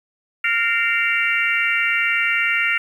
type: tone cluster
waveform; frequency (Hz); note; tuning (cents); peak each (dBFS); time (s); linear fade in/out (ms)
sine; 1400 / 1835 / 2089 / 2309 / 2762; F6 / A#6 / C7 / D7 / F7; +4 / -28 / -3 / -30 / -20; -23; 0.44-2.78; 5
effects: 8-bit